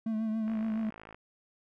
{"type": "tone with vibrato", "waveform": "triangle", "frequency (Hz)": 220, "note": "A3", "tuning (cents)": 0, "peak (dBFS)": -27, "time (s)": [0.06, 0.9], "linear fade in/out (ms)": 5, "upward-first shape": "triangle", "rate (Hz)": 7.1, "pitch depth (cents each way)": 42}
{"type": "click train", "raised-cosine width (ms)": 0.5, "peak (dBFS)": -32, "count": 37, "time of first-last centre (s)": [0.48, 1.145], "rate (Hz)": 54.1}
{"effects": []}